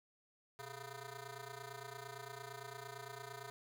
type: ring-modulated tone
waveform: 10% pulse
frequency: 277.2 Hz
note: C#4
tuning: in tune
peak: -36 dBFS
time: 0.59-3.5 s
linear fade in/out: 0 ms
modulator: 153 Hz
effects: none